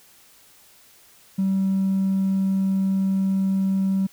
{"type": "tone with hard clipping", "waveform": "sine", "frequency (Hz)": 192.5, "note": "G3", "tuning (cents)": -31, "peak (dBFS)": -19, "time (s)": [1.38, 4.07], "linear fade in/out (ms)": 10, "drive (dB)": 1, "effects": ["white hiss -53 dBFS RMS until 4.12 s"]}